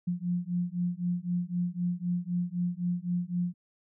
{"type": "beating tone pair", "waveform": "sine", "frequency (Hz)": [174.61, 178.51], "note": ["F3", "F3"], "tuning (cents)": [0, 38], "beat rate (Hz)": 3.9, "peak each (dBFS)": -31, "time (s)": [0.07, 3.54], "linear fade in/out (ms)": 10, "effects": []}